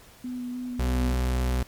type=tone with vibrato; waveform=sine; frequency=248.1 Hz; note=B3; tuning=8 cents sharp; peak=-30 dBFS; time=0.24-1.14 s; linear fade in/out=5 ms; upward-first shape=square; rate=3.3 Hz; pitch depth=12 cents each way
type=tone; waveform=40% pulse; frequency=62.7 Hz; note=B1; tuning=27 cents sharp; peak=-22 dBFS; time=0.79-1.63 s; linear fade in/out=5 ms
effects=pink hiss -52 dBFS RMS until 1.67 s + MP3 96 kbps